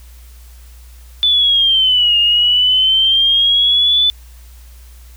sine linear two-way sweep, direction down then up, 3505 to 2828 to 3505 Hz, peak -9 dBFS, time 1.23-4.1 s, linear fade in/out 0 ms, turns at 2.18 s, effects added 60 Hz sine -36 dBFS peak until 5.16 s + white hiss -48 dBFS RMS until 5.16 s

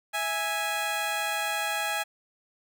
15% pulse tone pair together, 655 / 828.6 Hz, E5 / G#5, -11 / -4 cents, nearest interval major third, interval 407 cents, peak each -27 / -22 dBFS, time 0.13-2.04 s, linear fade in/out 20 ms, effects none

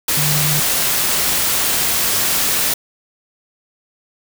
sine tone in noise, 150 Hz, D3, 37 cents sharp, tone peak -19 dBFS, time 0.17-0.6 s, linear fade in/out 5 ms, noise white, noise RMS -17 dBFS, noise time 0.08-2.74 s, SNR -5 dB, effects none

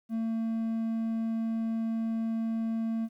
triangle tone, 225.5 Hz, A3, 43 cents sharp, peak -26 dBFS, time 0.09-3.09 s, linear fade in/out 50 ms, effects 11-bit

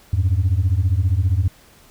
sine beating tone pair, 85.1 / 100.1 Hz, F2 / G2, -44 / +37 cents, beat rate 15 Hz, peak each -16 dBFS, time 0.13-1.48 s, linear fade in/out 5 ms, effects tanh soft clip ceiling -11 dBFS + pink hiss -50 dBFS RMS until 1.9 s

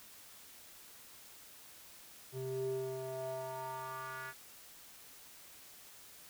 square tone with band-pass filter sweep, 130.81 Hz, C3, in tune, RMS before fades -41 dBFS, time 2.32-4.34 s, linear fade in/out 50 ms, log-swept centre 290 to 1600 Hz, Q 3.9, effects white hiss -56 dBFS RMS until 6.29 s

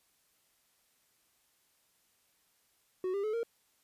triangle tone with pitch steps, 370 / 398.9 / 430 / 463.5 Hz, F#4 / G4 / A4 / A#4, 0 / +30 / -40 / -10 cents, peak -29 dBFS, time 3.04-3.432 s, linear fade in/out 2 ms, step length 98 ms, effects white hiss -72 dBFS RMS until 3.83 s + resampled to 32000 Hz

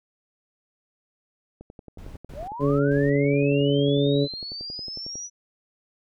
click train, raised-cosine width 2 ms, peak -28 dBFS, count 40, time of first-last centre 1.61-5.155 s, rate 11 Hz
brown noise bursts, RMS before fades -40 dBFS, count 4, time 1.98-3.1 s, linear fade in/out 5 ms, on 190 ms, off 120 ms
sine linear sweep, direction up, 524 to 5920 Hz, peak -32 dBFS, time 2.34-5.3 s, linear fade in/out 50 ms
harmonic tone, 141.6 Hz, C#3, 37 cents sharp, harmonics 1 / 2 / 3 / 4, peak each -23 / -23 / -23 / -27 dBFS, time 2.59-4.28 s, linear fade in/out 50 ms
effects none

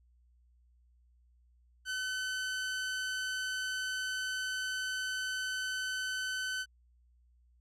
sawtooth tone, 1517 Hz, F#6, 43 cents sharp, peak -30 dBFS, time 1.85-6.66 s, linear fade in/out 50 ms, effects added 60 Hz sine -63 dBFS peak until 7.6 s + low-pass 9000 Hz 12 dB/octave

